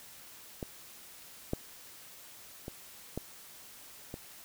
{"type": "clicks", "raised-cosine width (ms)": 2, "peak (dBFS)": [-23, -17, -26, -21, -26], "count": 5, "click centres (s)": [0.628, 1.534, 2.681, 3.176, 4.141], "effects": ["white hiss -52 dBFS RMS until 4.44 s"]}